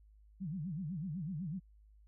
sine tone with vibrato, 168.3 Hz, E3, 36 cents sharp, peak -37 dBFS, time 0.4-1.6 s, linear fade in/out 20 ms, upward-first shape sine, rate 8 Hz, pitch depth 270 cents each way, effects added 52 Hz sine -59 dBFS peak until 2.07 s

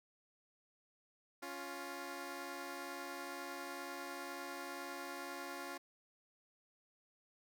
10% pulse tone pair together, 278.4 / 350.5 Hz, C#4 / F4, +8 / +6 cents, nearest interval major third, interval 398 cents, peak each -39 / -38 dBFS, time 1.42-5.78 s, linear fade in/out 10 ms, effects none

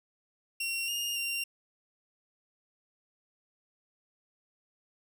sawtooth tone with pitch steps, 2741 / 2831 / 2768 Hz, F7 / F7 / F7, -33 / +23 / -16 cents, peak -28 dBFS, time 0.6-1.44 s, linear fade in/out 5 ms, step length 280 ms, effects none

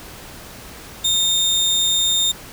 30% pulse tone, 3646 Hz, A#7, 39 cents flat, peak -13 dBFS, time 1.04-2.32 s, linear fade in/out 10 ms, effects pink hiss -38 dBFS RMS until 2.52 s

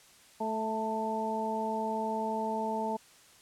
harmonic tone with a mistuned harmonic, 219.2 Hz, A3, 6 cents flat, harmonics 1 / 2 / 3 / 4, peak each -36 / -37 / -37 / -33 dBFS, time 0.4-2.97 s, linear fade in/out 10 ms, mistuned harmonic 4, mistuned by +18 cents, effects white hiss -58 dBFS RMS until 3.41 s + low-pass 10000 Hz 12 dB/octave

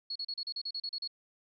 sine tone bursts, 4348 Hz, C#8, 34 cents flat, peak -34 dBFS, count 11, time 0.1-1.076 s, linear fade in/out 5 ms, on 56 ms, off 36 ms, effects none

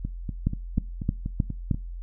two click trains, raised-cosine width 5 ms, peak -10 / -18 dBFS, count 5 / 8, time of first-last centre 0.47-1.712 / 0.05-1.745 s, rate 3.22 / 4.13 Hz, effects noise-tail reverb RT60 0.3 s tail -22 dB re dry + added 43 Hz sine -33 dBFS peak until 2.02 s

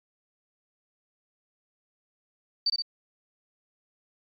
sine tone with echo, 4607 Hz, D8, 34 cents flat, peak -21 dBFS, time 2.66-2.7 s, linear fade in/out 5 ms, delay 61 ms, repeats 2, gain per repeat -3 dB, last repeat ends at 2.822 s, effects MP3 64 kbps

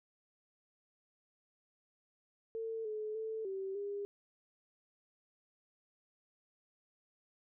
sine tone with pitch steps, 449.4 / 429 / 441.3 / 385.6 / 404.5 Hz, A4 / A4 / A4 / G4 / G#4, +37 / -44 / +5 / -28 / -46 cents, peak -37 dBFS, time 2.55-4.05 s, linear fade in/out 0 ms, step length 300 ms, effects none

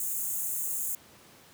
white high-pass noise, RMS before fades -32 dBFS, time 0-0.95 s, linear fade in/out 2 ms, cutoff 6500 Hz, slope 96 dB/octave, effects pink hiss -55 dBFS RMS until 1.53 s + high-pass 100 Hz 12 dB/octave

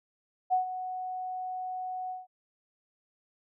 sine tone with ADSR envelope, 740 Hz, F#5, in tune, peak -21 dBFS, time 0.5-2.27 s, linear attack 30 ms, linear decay 120 ms, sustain -12 dB, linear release 170 ms, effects none

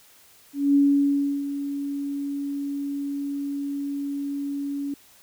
sine tone with ADSR envelope, 282.2 Hz, C#4, 31 cents sharp, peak -14 dBFS, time 0.53-4.94 s, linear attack 220 ms, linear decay 680 ms, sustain -12 dB, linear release 3 ms, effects white hiss -54 dBFS RMS until 5.22 s

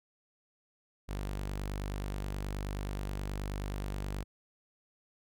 sawtooth tone, 49.42 Hz, G1, 15 cents sharp, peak -31 dBFS, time 1.08-4.24 s, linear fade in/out 20 ms, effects none

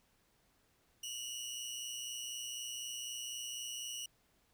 20% pulse tone pair together, 2842 / 2966 Hz, F7 / F#7, +30 / +4 cents, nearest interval minor second, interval 74 cents, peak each -39 / -39 dBFS, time 1.03-4.06 s, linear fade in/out 5 ms, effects pink hiss -73 dBFS RMS until 4.53 s

